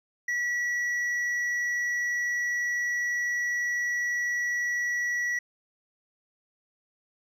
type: tone with hard clipping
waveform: sine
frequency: 1938 Hz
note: B6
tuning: 33 cents flat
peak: -27 dBFS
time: 0.28-5.39 s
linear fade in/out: 5 ms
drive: 4 dB
effects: none